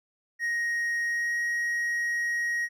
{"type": "tone with pitch glide", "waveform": "triangle", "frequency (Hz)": [1876, 1888], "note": ["A#6", "A#6"], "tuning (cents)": [11, 22], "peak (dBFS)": -24, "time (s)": [0.39, 2.69], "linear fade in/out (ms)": 50, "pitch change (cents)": 11, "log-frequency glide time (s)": [1.03, 1.38], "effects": []}